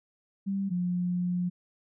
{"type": "tone pair in turn", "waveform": "sine", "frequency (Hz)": [196, 178.18], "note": ["G3", "F3"], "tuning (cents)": [0, 35], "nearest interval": "major second", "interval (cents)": 165, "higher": "first", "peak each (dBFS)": [-27, -26], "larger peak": "second", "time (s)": [[0.46, 0.7], [0.7, 1.5]], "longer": "second", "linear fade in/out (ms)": 20, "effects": []}